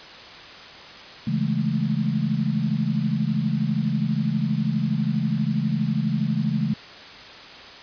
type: chord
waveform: sine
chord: A major seventh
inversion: first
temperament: equal with one note detuned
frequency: 137.95 / 164.81 / 207.7 / 220 Hz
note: C#3 / E3 / G#3 / A3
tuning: -8 / 0 / 0 / 0 cents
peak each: -26 dBFS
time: 1.27-6.74 s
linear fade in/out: 5 ms
effects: white hiss -41 dBFS RMS until 7.82 s + resampled to 11025 Hz